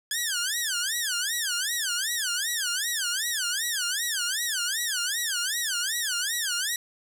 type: tone with vibrato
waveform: 10% pulse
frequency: 1644 Hz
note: G#6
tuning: 18 cents flat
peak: -17 dBFS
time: 0.11-6.76 s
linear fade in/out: 2 ms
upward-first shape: sine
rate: 2.6 Hz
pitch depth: 280 cents each way
effects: 9-bit